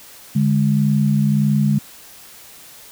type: tone pair together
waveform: sine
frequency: 145.7 / 207.4 Hz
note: D3 / G#3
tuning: -13 / -2 cents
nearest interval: tritone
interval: 611 cents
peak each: -16 dBFS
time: 0.35-1.79 s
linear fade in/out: 10 ms
effects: white hiss -42 dBFS RMS until 2.91 s